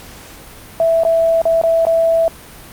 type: tone with dropouts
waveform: sine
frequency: 659.3 Hz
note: E5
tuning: in tune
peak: -10 dBFS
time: 0.8-2.28 s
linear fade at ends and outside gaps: 1 ms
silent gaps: 1.035-1.05 / 1.417-1.454 / 1.615-1.636 / 1.852-1.868 s
effects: pink hiss -37 dBFS RMS until 2.72 s + Opus 48 kbps